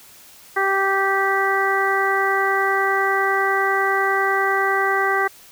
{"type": "harmonic tone", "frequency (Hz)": 390, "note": "G4", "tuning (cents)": -9, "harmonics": [1, 2, 3, 4, 5], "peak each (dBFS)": [-23, -23, -23, -23, -23], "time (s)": [0.56, 5.28], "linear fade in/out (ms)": 10, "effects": ["white hiss -46 dBFS RMS until 5.51 s"]}